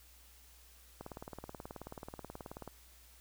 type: click train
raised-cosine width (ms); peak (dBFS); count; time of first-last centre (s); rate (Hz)
1; -30; 32; 1.01-2.677; 18.6
effects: added 60 Hz sine -61 dBFS peak until 3.2 s + white hiss -62 dBFS RMS until 3.2 s